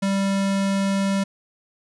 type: tone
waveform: square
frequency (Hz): 196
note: G3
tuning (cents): 0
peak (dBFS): -20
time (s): 0.02-1.24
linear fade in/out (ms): 10
effects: resampled to 24000 Hz + 10-bit